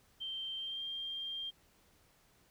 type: tone with pitch glide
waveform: sine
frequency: 3136 to 3191 Hz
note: G7 to G7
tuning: 0 to +30 cents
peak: -38 dBFS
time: 0.2-1.51 s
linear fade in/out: 20 ms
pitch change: +30 cents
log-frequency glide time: 0.57-0.83 s
effects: pink hiss -68 dBFS RMS until 2.5 s